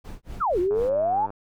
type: noise with tremolo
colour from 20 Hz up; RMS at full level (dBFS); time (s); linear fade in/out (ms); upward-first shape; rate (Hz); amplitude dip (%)
brown; -35; 0.04-0.9; 10; sine; 4.1; 100
type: exponential two-way sweep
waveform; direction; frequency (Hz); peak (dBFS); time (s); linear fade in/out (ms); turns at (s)
sine; down then up; 1480 to 344.2 to 911; -20; 0.4-1.27; 20; 0.59
type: click train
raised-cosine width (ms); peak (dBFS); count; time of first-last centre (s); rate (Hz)
1; -24; 61; 0.71-1.304; 101
effects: none